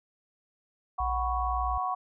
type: chord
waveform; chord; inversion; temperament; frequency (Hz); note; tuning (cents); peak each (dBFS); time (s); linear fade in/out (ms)
sine; F# suspended fourth; none; equal; 740 / 987.8 / 1108.7; F#5 / B5 / C#6; 0 / 0 / 0; -31 / -35 / -31; 0.98-1.95; 10
type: tone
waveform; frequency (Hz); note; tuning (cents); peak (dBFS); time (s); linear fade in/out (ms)
sine; 58.6; A#1; +10; -31; 1-1.78; 5
effects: none